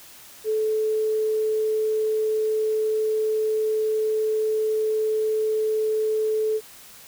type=tone; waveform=sine; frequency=434.1 Hz; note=A4; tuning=23 cents flat; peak=-20 dBFS; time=0.44-6.61 s; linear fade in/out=50 ms; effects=white hiss -46 dBFS RMS until 7.07 s